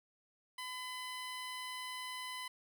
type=tone; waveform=15% pulse; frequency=1010 Hz; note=B5; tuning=39 cents sharp; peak=-35 dBFS; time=0.58-2.48 s; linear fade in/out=5 ms; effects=none